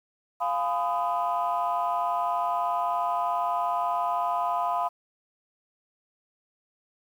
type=chord; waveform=sine; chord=F half-diminished seventh; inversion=none; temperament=equal with one note detuned; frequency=698.5 / 830.6 / 1007.4 / 1244.5 Hz; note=F5 / Ab5 / Cb6 / Eb6; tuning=0 / 0 / +34 / 0 cents; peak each=-27 / -33 / -27 / -32 dBFS; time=0.4-4.89 s; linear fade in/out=20 ms; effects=tanh soft clip ceiling -17 dBFS + 9-bit